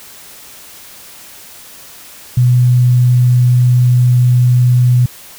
sine tone, 123.9 Hz, B2, 6 cents sharp, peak -6 dBFS, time 2.37-5.06 s, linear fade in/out 5 ms, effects white hiss -36 dBFS RMS until 5.38 s

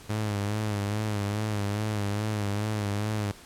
sawtooth tone with vibrato, 104.4 Hz, G#2, 10 cents sharp, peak -23 dBFS, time 0.09-3.32 s, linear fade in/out 10 ms, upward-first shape sine, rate 2.4 Hz, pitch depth 61 cents each way, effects pink hiss -49 dBFS RMS until 3.45 s + low-pass 12000 Hz 12 dB/octave

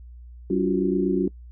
sine tone cluster, 190 / 283.1 / 345.1 / 373.2 Hz, F#3 / C#4 / F4 / F#4, +46 / +37 / -21 / +15 cents, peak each -25 dBFS, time 0.5-1.28 s, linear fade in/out 5 ms, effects noise-tail reverb RT60 0.1 s tail -23 dB re dry + added 60 Hz sine -40 dBFS peak until 1.51 s

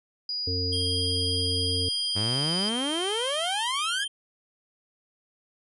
sine tone, 4900 Hz, D#8, 27 cents flat, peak -28 dBFS, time 0.29-2.69 s, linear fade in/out 2 ms
harmonic tone, 90.5 Hz, F#2, 38 cents flat, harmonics 1 / 3 / 5, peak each -29 / -36 / -34 dBFS, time 0.47-1.89 s, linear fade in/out 5 ms
square tone with pitch glide, 3217 to 3151 Hz, G7 to G7, +44 to +8 cents, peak -30 dBFS, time 0.72-4.08 s, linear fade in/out 10 ms, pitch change -36 cents, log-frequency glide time 1.78-2.52 s
sawtooth exponential sweep, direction up, 96.4 to 1723 Hz, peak -24 dBFS, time 2.15-4.05 s, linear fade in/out 20 ms
effects resampled to 24000 Hz

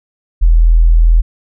sine tone, 41.2 Hz, E1, in tune, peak -4 dBFS, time 0.41-1.22 s, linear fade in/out 20 ms, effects none

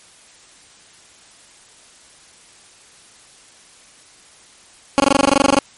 15% pulse tone bursts, 277.2 Hz, C#4, in tune, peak -3 dBFS, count 15, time 4.98-5.588 s, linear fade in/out 0 ms, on 20 ms, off 22 ms, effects white hiss -47 dBFS RMS until 5.77 s + MP3 48 kbps

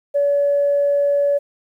sine tone, 570 Hz, C#5, 48 cents sharp, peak -13 dBFS, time 0.14-1.39 s, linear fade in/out 20 ms, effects tanh soft clip ceiling -9 dBFS + 9-bit

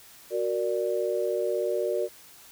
sine chord, Gb augmented, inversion none, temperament equal, 370 / 466.2 / 587.3 Hz, Gb4 / Bb4 / D5, 0 / 0 / 0 cents, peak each -29 dBFS, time 0.3-2.09 s, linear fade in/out 50 ms, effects white hiss -51 dBFS RMS until 2.51 s

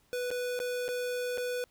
square tone with dropouts, 493.9 Hz, B4, in tune, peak -32 dBFS, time 0.13-1.64 s, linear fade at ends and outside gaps 0 ms, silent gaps 0.305-0.313 / 0.591-0.601 / 0.881-0.888 / 1.375-1.381 s, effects pink hiss -68 dBFS RMS until 1.7 s

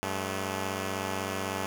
5% pulse tone pair together, 96 / 215.5 Hz, G2 / A3, -36 / -36 cents, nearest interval octave + major second, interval 1400 cents, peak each -21 / -24 dBFS, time 0.03-1.66 s, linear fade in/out 0 ms, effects none

